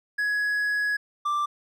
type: tone pair in turn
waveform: triangle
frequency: 1676 / 1177.4 Hz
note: G#6 / D6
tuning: +15 / +4 cents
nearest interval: tritone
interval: 611 cents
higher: first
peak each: -21 dBFS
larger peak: neither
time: 0.18-0.97 / 1.25-1.46 s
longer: first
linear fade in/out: 10 ms
effects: none